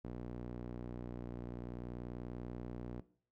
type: tone with band-pass filter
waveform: sawtooth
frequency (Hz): 60.4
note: B1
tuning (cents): -38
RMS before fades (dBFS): -45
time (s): 0.04-3.01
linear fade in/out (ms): 10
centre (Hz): 280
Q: 0.84
effects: noise-tail reverb RT60 0.5 s tail -18 dB re dry